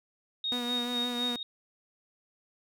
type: tone with tremolo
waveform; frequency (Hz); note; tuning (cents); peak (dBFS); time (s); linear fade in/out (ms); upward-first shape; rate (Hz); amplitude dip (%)
sine; 3729; A#7; 0; -28; 0.44-1.43; 2; sine; 4; 65
type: tone with vibrato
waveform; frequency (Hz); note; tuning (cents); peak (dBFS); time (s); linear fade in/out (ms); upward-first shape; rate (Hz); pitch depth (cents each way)
sawtooth; 243; B3; -28; -29; 0.52-1.36; 0; sine; 5.8; 21
effects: none